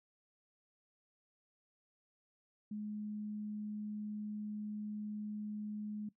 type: tone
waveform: sine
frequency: 210.5 Hz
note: G#3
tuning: 24 cents sharp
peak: -39 dBFS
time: 2.71-6.09 s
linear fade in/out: 5 ms
effects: noise-tail reverb RT60 0.1 s tail -17 dB re dry